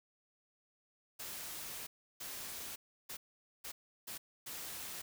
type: noise bursts at uneven times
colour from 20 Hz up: white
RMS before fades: -45 dBFS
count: 6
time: 1.19-1.87 / 2.2-2.76 / 3.09-3.17 / 3.64-3.72 / 4.07-4.18 / 4.46-5.02 s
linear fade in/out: 10 ms
effects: none